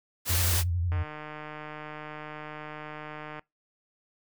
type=noise; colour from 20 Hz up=white; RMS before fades=-28 dBFS; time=0.25-0.64 s; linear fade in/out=50 ms
type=tone with vibrato; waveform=sine; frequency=86.9 Hz; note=F2; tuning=8 cents flat; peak=-25 dBFS; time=0.29-1.04 s; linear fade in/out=20 ms; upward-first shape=square; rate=11 Hz; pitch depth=64 cents each way
type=click train; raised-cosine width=0.5 ms; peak=-25 dBFS; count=377; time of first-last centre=0.92-3.394 s; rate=152 Hz
effects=noise-tail reverb RT60 0.2 s tail -24 dB re dry